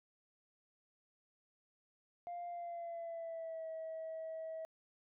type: tone with pitch glide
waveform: sine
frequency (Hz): 698.5 to 644.2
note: F5 to E5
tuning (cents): 0 to -40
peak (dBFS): -40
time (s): 2.27-4.65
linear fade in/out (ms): 0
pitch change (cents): -140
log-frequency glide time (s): 2.48-3.68
effects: tanh soft clip ceiling -39 dBFS